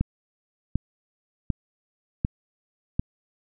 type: click train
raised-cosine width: 5 ms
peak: -10 dBFS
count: 5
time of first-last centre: 0.01-2.995 s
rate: 1.34 Hz
effects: none